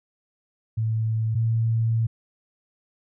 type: tone pair in turn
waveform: sine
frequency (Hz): 111.2 / 113.54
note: A2 / A#2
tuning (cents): +19 / -45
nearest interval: unison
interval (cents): 36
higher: second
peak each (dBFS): -21 / -19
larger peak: second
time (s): 0.77-1.35 / 1.35-2.07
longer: second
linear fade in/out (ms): 10
effects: none

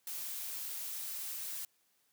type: noise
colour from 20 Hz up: blue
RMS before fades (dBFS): -41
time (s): 0.07-1.65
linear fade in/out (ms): 2
effects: white hiss -74 dBFS RMS until 2.12 s + high-pass 100 Hz 12 dB/octave

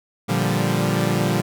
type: chord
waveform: sawtooth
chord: G minor seventh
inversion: first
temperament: equal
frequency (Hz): 116.54 / 146.83 / 174.61 / 196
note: Bb2 / D3 / F3 / G3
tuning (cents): 0 / 0 / 0 / 0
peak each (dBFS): -20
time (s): 0.28-1.42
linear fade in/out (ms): 20
effects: none

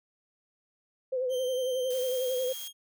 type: tone with vibrato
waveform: sine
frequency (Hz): 510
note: C5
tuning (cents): -44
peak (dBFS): -27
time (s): 1.12-2.53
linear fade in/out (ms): 10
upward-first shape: sine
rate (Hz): 11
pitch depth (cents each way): 54
type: tone with pitch glide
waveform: sawtooth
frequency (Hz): 3136 to 3250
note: G7 to G#7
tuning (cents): 0 to -38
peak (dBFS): -37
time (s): 1.29-2.73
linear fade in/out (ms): 50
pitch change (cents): +62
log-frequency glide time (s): 1.85-2.41
type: noise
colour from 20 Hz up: blue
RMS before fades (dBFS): -42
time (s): 1.9-2.68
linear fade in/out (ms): 5
effects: none

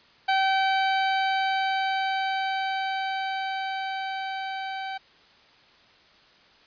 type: tone with level ramp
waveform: sawtooth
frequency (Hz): 770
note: G5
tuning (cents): -31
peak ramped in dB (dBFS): -16 to -27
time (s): 0.28-4.98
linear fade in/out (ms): 10
effects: white hiss -56 dBFS RMS until 6.66 s + resampled to 11025 Hz

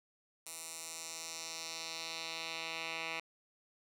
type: tone with band-pass filter sweep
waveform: 10% pulse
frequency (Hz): 163.4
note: E3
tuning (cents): -15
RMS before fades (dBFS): -43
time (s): 0.46-3.2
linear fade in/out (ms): 5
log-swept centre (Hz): 9400 to 2500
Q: 1.6
effects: none

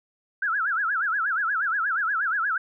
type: tone with vibrato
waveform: sine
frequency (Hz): 1480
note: F#6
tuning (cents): 0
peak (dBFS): -22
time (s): 0.42-2.58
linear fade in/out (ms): 5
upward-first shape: sine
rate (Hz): 8.4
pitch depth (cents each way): 230
effects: none

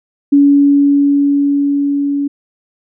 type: tone with level ramp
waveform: sine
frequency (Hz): 283.4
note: C#4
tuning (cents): +38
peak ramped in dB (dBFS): -4 to -13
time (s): 0.32-2.28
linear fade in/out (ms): 10
effects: none

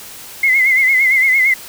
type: tone with vibrato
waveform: sine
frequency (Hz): 2093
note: C7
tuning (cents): 0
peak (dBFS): -9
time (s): 0.43-1.54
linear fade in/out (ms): 5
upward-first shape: sine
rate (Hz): 8.8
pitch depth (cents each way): 74
effects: white hiss -34 dBFS RMS until 1.68 s

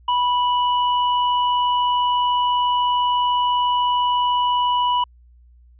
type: tone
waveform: square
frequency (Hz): 983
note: B5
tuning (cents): -8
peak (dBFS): -17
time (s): 0.08-5.04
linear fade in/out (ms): 5
effects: added 60 Hz sine -47 dBFS peak until 5.79 s + resampled to 8000 Hz

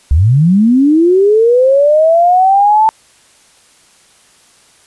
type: linear sweep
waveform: sine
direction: up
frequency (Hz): 63.8 to 889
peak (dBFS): -5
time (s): 0.11-2.89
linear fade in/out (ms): 0
effects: white hiss -47 dBFS RMS until 4.86 s + resampled to 24000 Hz

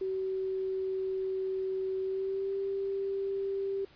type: tone with pitch glide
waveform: sine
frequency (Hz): 380 to 391.8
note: F#4 to G4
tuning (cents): +46 to -1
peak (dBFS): -30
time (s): 0.01-3.85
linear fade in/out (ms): 5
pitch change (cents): +53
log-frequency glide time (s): 2.01-2.55
effects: pink hiss -59 dBFS RMS until 3.95 s + resampled to 11025 Hz

